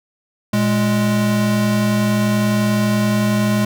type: tone pair together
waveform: square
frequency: 116.83 / 208.3 Hz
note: A#2 / G#3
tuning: +4 / +5 cents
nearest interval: minor seventh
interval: 1001 cents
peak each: -21 / -16 dBFS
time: 0.53-3.65 s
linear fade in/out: 5 ms
effects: none